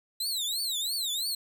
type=tone with vibrato; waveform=sawtooth; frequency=3951 Hz; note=B7; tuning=in tune; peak=-26 dBFS; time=0.2-1.35 s; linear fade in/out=5 ms; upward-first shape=triangle; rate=3 Hz; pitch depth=260 cents each way; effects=none